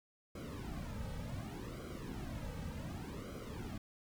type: noise with flanger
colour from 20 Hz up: brown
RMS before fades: -44 dBFS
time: 0.35-3.78 s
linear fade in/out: 5 ms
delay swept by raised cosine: 1.1 to 2.9 ms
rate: 0.67 Hz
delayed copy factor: -0.9
effects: none